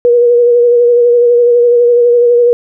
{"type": "tone with vibrato", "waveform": "sine", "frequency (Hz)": 480, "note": "B4", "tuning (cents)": -49, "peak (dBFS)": -4, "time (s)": [0.05, 2.53], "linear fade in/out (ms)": 0, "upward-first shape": "sine", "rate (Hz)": 12, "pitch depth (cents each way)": 26, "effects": []}